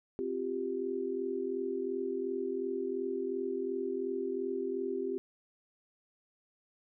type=chord; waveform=sine; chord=C suspended fourth; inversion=none; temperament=equal; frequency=261.6 / 349.2 / 392 Hz; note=C4 / F4 / G4; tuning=0 / 0 / 0 cents; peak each=-39 / -38 / -34 dBFS; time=0.19-5.18 s; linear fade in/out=0 ms; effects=none